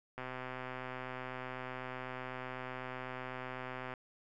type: click train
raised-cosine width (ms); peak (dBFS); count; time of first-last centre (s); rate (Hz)
0.5; -27; 482; 0.18-3.938; 128
effects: none